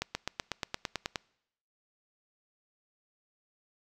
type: accelerating click train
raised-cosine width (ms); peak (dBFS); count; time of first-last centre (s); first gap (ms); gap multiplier
0.2; -14; 11; 0.02-1.158; 130; 0.97
effects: noise-tail reverb RT60 0.8 s tail -25 dB re dry